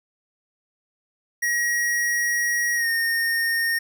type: tone with pitch glide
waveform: square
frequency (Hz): 1900 to 1840.6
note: A#6 to A#6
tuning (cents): +33 to -22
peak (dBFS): -21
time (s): 1.42-3.79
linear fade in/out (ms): 10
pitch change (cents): -55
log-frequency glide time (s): 2.75-2.88
effects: none